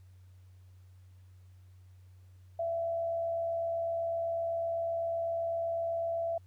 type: tone with frequency modulation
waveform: sine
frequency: 670 Hz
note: E5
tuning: 28 cents sharp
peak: -30 dBFS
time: 2.59-6.38 s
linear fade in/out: 5 ms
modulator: 67.9 Hz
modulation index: 0.23
effects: added 92 Hz sine -53 dBFS peak until 6.46 s + pink hiss -73 dBFS RMS until 6.46 s